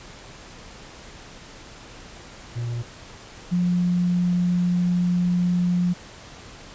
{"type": "tone pair in turn", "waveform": ["triangle", "sine"], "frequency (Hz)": [118.8, 177.28], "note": ["A#2", "F3"], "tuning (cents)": [33, 26], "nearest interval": "perfect fifth", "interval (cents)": 693, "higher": "second", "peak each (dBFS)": [-23, -18], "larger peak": "second", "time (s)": [[2.55, 2.83], [3.51, 5.94]], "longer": "second", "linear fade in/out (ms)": 20, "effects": ["pink hiss -43 dBFS RMS until 6.74 s", "resampled to 16000 Hz"]}